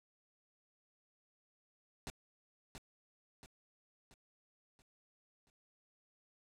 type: noise with echo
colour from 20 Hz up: pink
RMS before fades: -44 dBFS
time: 2.07-2.1 s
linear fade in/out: 0 ms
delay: 680 ms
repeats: 5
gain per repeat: -6 dB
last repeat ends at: 5.5 s
effects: low-pass 10000 Hz 12 dB/octave